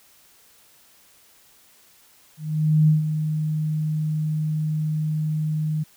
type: tone with ADSR envelope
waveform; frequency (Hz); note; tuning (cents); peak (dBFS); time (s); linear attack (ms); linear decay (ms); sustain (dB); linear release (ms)
sine; 154.5; D#3; -12; -12; 2.37-5.84; 510; 140; -9; 16
effects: white hiss -55 dBFS RMS until 5.96 s